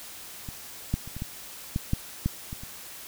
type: clicks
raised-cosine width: 5 ms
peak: -24 / -12 / -28 / -24 / -19 / -14 / -11 / -12 / -23 / -28 dBFS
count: 10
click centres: 0.488 / 0.94 / 1.076 / 1.166 / 1.221 / 1.761 / 1.934 / 2.26 / 2.529 / 2.635 s
effects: white hiss -43 dBFS RMS until 3.07 s